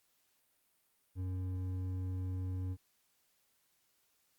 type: tone with hard clipping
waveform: triangle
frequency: 92.5 Hz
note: F#2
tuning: in tune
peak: -37 dBFS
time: 1.15-2.77 s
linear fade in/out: 50 ms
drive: 11 dB
effects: white hiss -75 dBFS RMS until 4.38 s + Opus 48 kbps